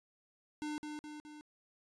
square tone with echo, 300.7 Hz, D4, 41 cents sharp, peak -38 dBFS, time 0.62-0.78 s, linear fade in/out 0 ms, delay 210 ms, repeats 3, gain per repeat -4 dB, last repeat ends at 1.41 s, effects resampled to 22050 Hz

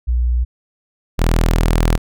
sine / sawtooth tone pair in turn, 60.3 / 40.77 Hz, B1 / E1, -41 / -18 cents, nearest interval perfect fifth, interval 677 cents, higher first, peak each -13 / -8 dBFS, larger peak second, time 0.07-0.45 / 1.18-1.98 s, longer second, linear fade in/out 20 ms, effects none

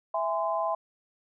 sine chord, E augmented, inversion none, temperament just, 659.3 / 824.1 / 1030.1 Hz, E5 / G#5 / B#5, 0 / -14 / -27 cents, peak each -29 / -32 / -30 dBFS, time 0.14-0.75 s, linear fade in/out 5 ms, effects none

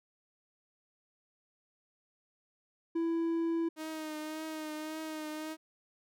triangle tone, 331.8 Hz, E4, 11 cents sharp, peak -27 dBFS, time 2.95-3.69 s, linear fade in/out 10 ms
sawtooth tone with vibrato, 311.1 Hz, D#4, in tune, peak -34 dBFS, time 3.76-5.57 s, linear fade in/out 50 ms, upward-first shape triangle, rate 1.8 Hz, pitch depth 34 cents each way
effects none

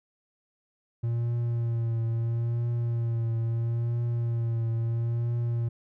triangle tone with vibrato, 116.54 Hz, A#2, in tune, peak -23 dBFS, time 1.03-5.69 s, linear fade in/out 10 ms, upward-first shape triangle, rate 0.75 Hz, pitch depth 36 cents each way, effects none

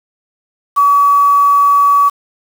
sine tone with quantisation, 1138 Hz, C#6, 45 cents sharp, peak -6 dBFS, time 0.76-2.1 s, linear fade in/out 20 ms, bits 5, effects none

